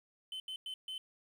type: tone bursts at uneven times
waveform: triangle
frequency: 3058 Hz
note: G7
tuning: 44 cents flat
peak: -38 dBFS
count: 4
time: 0.32-0.4 / 0.48-0.56 / 0.66-0.74 / 0.88-0.98 s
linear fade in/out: 2 ms
effects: 11-bit